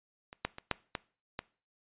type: clicks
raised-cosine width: 0.3 ms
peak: -29 / -14 / -26 / -12 / -17 / -19 dBFS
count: 6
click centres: 0.329 / 0.45 / 0.584 / 0.713 / 0.952 / 1.391 s
effects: noise-tail reverb RT60 0.4 s tail -21 dB re dry + resampled to 8000 Hz